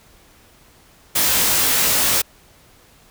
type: noise with comb filter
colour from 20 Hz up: white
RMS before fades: -17 dBFS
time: 1.15-2.22 s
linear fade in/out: 10 ms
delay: 19 ms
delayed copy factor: +0.95
effects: pink hiss -51 dBFS RMS until 3.1 s